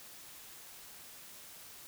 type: silence
effects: white hiss -52 dBFS RMS until 1.87 s